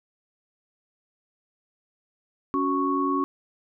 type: tone cluster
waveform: sine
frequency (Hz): 279.4 / 370.1 / 1107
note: C#4 / F#4 / C#6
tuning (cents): +14 / 0 / -3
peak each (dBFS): -25 / -29 / -25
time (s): 2.54-3.24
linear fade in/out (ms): 0
effects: none